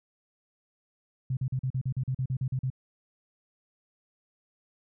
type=tone bursts; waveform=sine; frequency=129.9 Hz; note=C3; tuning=12 cents flat; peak=-26 dBFS; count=13; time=1.3-2.702 s; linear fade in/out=5 ms; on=70 ms; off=41 ms; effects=none